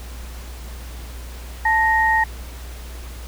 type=tone pair together; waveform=sine; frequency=880 / 1866.8 Hz; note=A5 / A#6; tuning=0 / +2 cents; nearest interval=octave + minor second; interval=1302 cents; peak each=-17 dBFS; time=1.65-2.24 s; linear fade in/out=5 ms; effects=added 60 Hz sine -32 dBFS peak until 3.27 s + pink hiss -41 dBFS RMS until 3.27 s